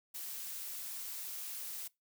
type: noise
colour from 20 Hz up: blue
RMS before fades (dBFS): -43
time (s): 0.14-1.88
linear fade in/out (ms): 10
effects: noise-tail reverb RT60 0.2 s tail -22 dB re dry